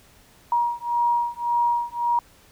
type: beating tone pair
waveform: sine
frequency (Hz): 950 / 951.8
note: A#5 / A#5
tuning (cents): +33 / +36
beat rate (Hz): 1.8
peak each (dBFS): -23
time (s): 0.52-2.19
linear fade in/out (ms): 2
effects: pink hiss -54 dBFS RMS until 2.51 s